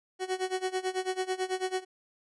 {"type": "tone with tremolo", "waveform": "30% pulse", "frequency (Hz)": 372.8, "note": "F#4", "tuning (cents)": 13, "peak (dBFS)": -24, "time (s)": [0.19, 1.85], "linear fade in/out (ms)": 50, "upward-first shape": "sine", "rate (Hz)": 9.1, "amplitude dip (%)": 90, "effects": ["resampled to 24000 Hz"]}